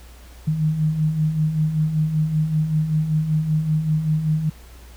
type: beating tone pair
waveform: sine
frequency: 151.2 / 156.4 Hz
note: D#3 / D#3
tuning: -49 / +9 cents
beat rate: 5.2 Hz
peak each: -26 / -18 dBFS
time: 0.47-4.5 s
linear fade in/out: 10 ms
effects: added 60 Hz sine -41 dBFS peak until 4.96 s + pink hiss -49 dBFS RMS until 4.96 s